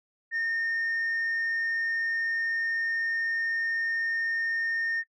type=tone; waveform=sine; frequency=1828 Hz; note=A#6; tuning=34 cents flat; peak=-24 dBFS; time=0.31-5.04 s; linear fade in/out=50 ms; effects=noise-tail reverb RT60 0.1 s tail -22 dB re dry + tanh soft clip ceiling -24 dBFS